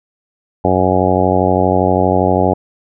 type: harmonic tone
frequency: 92.5 Hz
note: F#2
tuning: in tune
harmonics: 1 / 2 / 3 / 4 / 5 / 6 / 7 / 8 / 9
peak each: -19 / -19 / -19 / -19 / -19 / -19 / -19 / -19 / -19 dBFS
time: 0.64-2.54 s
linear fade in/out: 10 ms
effects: none